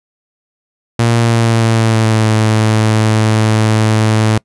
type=tone with pitch glide; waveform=sawtooth; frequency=116.54 to 109.37 Hz; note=A#2 to A2; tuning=0 to -10 cents; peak=-5 dBFS; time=0.99-4.38 s; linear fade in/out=5 ms; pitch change=-110 cents; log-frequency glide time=1.16-2.31 s; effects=noise-tail reverb RT60 0.1 s tail -25 dB re dry + resampled to 24000 Hz